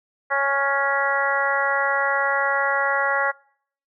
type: harmonic tone with a mistuned harmonic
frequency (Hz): 277.2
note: C#4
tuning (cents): 0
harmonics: 2 / 3 / 4 / 5 / 6 / 7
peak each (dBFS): -26 / -26 / -26 / -26 / -26 / -26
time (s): 0.3-3.32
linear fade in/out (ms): 20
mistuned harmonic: 5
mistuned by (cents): +16
effects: noise-tail reverb RT60 0.6 s tail -24 dB re dry